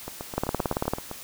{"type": "two click trains", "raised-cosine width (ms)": 1, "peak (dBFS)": [-10, -19], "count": [11, 9], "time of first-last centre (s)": [[0.38, 0.936], [0.08, 1.114]], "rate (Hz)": [18, 7.74], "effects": ["white hiss -42 dBFS RMS until 1.23 s"]}